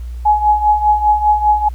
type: tone with tremolo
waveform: sine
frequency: 842 Hz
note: G#5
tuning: 24 cents sharp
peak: -6 dBFS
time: 0.25-1.69 s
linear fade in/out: 10 ms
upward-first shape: triangle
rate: 5 Hz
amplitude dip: 80%
effects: added 60 Hz sine -23 dBFS peak until 1.74 s + pink hiss -50 dBFS RMS until 1.74 s